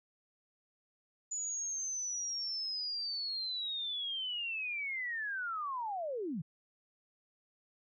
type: linear sweep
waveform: sine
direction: down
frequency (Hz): 6970 to 137.1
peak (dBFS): -35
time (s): 1.31-6.42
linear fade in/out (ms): 10
effects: none